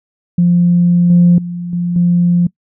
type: tone with level steps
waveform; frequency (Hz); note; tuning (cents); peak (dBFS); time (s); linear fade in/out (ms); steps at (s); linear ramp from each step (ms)
sine; 174.61; F3; 0; -6 / -3 / -19 / -13 / -7; 0.38-2.47; 5; 1.1 / 1.38 / 1.73 / 1.96; 2
effects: noise-tail reverb RT60 0.1 s tail -23 dB re dry + tanh soft clip ceiling -1 dBFS